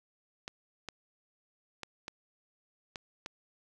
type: clicks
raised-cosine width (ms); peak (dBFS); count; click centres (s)
0.2; -22; 6; 0.479 / 0.887 / 1.833 / 2.081 / 2.958 / 3.261
effects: none